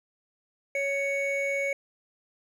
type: tone pair together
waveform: triangle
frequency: 557 / 2226 Hz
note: C#5 / C#7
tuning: +8 / +7 cents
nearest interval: 2 octaves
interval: 2399 cents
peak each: -27 dBFS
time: 0.75-1.73 s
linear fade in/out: 2 ms
effects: none